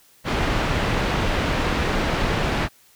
pink low-pass noise, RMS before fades -22 dBFS, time 0.24-2.69 s, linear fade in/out 50 ms, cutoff 3000 Hz, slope 12 dB/octave, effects white hiss -55 dBFS RMS until 2.95 s

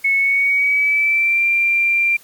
sine tone with pitch glide, 2200 to 2372 Hz, C#7 to D7, -14 to +17 cents, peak -13 dBFS, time 0.04-2.17 s, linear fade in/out 10 ms, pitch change +131 cents, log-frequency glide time 0.15-1.46 s, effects white hiss -47 dBFS RMS until 2.23 s + Opus 48 kbps

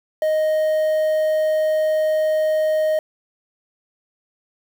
triangle tone with quantisation, 622.3 Hz, D#5, in tune, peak -14 dBFS, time 0.22-2.99 s, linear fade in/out 2 ms, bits 7, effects none

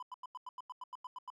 triangle tone bursts, 1003 Hz, B5, 26 cents sharp, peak -40 dBFS, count 12, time 0-1.302 s, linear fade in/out 2 ms, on 26 ms, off 90 ms, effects none

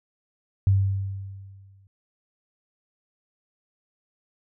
sine tone with exponential decay, 97.5 Hz, G2, 9 cents flat, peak -14 dBFS, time 0.67-1.87 s, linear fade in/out 0 ms, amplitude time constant 260 ms, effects none

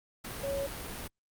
sine tone in noise, 554.4 Hz, C#5, in tune, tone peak -31 dBFS, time 0.43-0.67 s, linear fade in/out 10 ms, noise pink, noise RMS -40 dBFS, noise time 0.24-1.08 s, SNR +6 dB, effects Opus 48 kbps

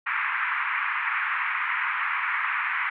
white band-pass noise, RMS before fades -27 dBFS, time 0.06-2.9 s, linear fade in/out 10 ms, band 1000 to 2300 Hz, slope 48 dB/octave, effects none

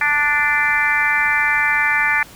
harmonic tone, 293.7 Hz, D4, in tune, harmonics 3 / 4 / 5 / 6 / 7 / 8, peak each -24 / -26 / -23 / -18 / -20 / -22 dBFS, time 0.01-2.23 s, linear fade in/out 2 ms, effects pink hiss -41 dBFS RMS until 2.35 s

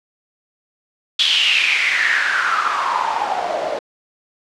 white noise with band-pass filter sweep, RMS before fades -18 dBFS, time 1.19-3.79 s, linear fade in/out 5 ms, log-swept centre 3400 to 560 Hz, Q 6.4, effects low-pass 6000 Hz 12 dB/octave

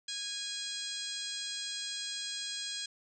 harmonic tone with a mistuned harmonic, 824 Hz, G#5, 14 cents flat, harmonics 2 / 3 / 4 / 5 / 6 / 7 / 8 / 9 / 10, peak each -48 / -50 / -41 / -42 / -44 / -51 / -46 / -47 / -49 dBFS, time 0.08-2.86 s, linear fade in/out 5 ms, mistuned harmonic 7, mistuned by -28 cents, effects none

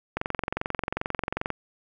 click train, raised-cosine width 0.5 ms, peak -12 dBFS, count 31, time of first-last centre 0.17-1.503 s, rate 22.5 Hz, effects none

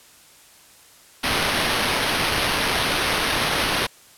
violet noise with sample-and-hold, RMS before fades -22 dBFS, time 1.23-3.87 s, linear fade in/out 10 ms, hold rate 7350 Hz, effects white hiss -50 dBFS RMS until 4.17 s + low-pass 12000 Hz 12 dB/octave

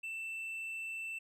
triangle tone, 2666 Hz, E7, 19 cents sharp, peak -37 dBFS, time 0.03-1.19 s, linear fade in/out 10 ms, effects resampled to 32000 Hz

